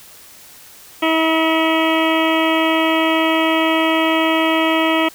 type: harmonic tone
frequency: 321.9 Hz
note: E4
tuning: 41 cents flat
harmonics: 1 / 2 / 3 / 4 / 6 / 7 / 8 / 9 / 10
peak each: -17 / -20 / -22 / -23 / -25 / -25 / -26 / -27 / -27 dBFS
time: 1.02-5.09 s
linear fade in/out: 10 ms
effects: white hiss -42 dBFS RMS until 5.14 s